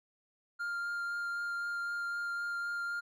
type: tone with vibrato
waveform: triangle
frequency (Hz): 1400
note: F6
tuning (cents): +4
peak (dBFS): -32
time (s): 0.59-3.01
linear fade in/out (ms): 20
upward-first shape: triangle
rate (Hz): 3.9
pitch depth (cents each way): 10
effects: none